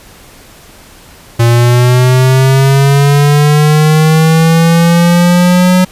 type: linear sweep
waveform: square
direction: up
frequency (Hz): 116.54 to 184.1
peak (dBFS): -5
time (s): 1.39-5.85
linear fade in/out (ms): 10
effects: pink hiss -37 dBFS RMS until 5.91 s + resampled to 32000 Hz